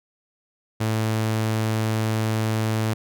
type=tone; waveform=sawtooth; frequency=110 Hz; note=A2; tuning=in tune; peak=-17 dBFS; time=0.8-2.94 s; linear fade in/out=10 ms; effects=none